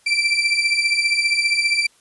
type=beating tone pair; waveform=30% pulse; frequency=2336 / 2351 Hz; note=D7 / D7; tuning=-10 / +1 cents; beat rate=15 Hz; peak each=-17 dBFS; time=0.06-1.87 s; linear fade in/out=10 ms; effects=white hiss -56 dBFS RMS until 2 s + resampled to 24000 Hz